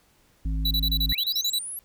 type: harmonic tone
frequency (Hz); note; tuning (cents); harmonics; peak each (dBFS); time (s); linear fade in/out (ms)
53.3; G#1; +46; 1 / 3 / 5; -24 / -34 / -38; 0.45-1.13; 5
type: tone bursts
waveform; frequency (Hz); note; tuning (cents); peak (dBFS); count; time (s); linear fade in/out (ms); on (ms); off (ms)
square; 3946; B7; -2; -23; 11; 0.65-1.589; 5; 59; 29
type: linear sweep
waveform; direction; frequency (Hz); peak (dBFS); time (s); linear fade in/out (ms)
sine; up; 1836 to 11630; -32; 1.12-1.79; 0
effects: pink hiss -62 dBFS RMS until 1.84 s